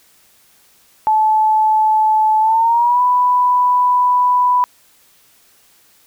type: tone with pitch glide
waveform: sine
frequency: 867 to 990.2 Hz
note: A5 to B5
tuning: -26 to +4 cents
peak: -10 dBFS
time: 1.07-4.64 s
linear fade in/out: 0 ms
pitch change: +230 cents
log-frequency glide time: 2.4-3.01 s
effects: white hiss -52 dBFS RMS until 6.06 s